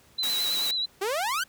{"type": "tone with vibrato", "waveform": "sine", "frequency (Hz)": 3951, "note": "B7", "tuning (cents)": 0, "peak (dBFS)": -25, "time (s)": [0.18, 0.86], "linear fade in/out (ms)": 10, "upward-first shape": "sine", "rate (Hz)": 9.3, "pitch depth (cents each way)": 48}
{"type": "high-pass noise", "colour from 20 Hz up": "white", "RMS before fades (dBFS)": -33, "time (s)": [0.23, 0.71], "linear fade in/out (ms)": 2, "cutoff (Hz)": 160, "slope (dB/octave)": 96}
{"type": "exponential sweep", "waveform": "sawtooth", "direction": "up", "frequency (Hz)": [370, 1600], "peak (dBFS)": -22, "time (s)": [1.01, 1.44], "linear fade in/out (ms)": 10}
{"effects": ["pink hiss -58 dBFS RMS until 1.48 s", "high-pass 60 Hz 12 dB/octave"]}